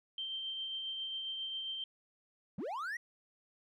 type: tone with tremolo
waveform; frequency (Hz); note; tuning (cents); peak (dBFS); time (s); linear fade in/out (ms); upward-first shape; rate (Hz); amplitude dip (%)
sine; 3136; G7; 0; -36; 0.18-1.84; 2; triangle; 7.4; 30
type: linear sweep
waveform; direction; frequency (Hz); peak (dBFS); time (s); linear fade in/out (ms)
triangle; up; 142.3 to 1959; -35; 2.58-2.97; 5
effects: none